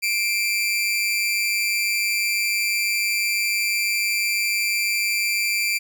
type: tone with amplitude modulation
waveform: sawtooth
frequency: 2356 Hz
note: D7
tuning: 5 cents sharp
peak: -14 dBFS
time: 0.02-5.79 s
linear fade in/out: 20 ms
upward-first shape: sine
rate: 206 Hz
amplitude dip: 60%
effects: none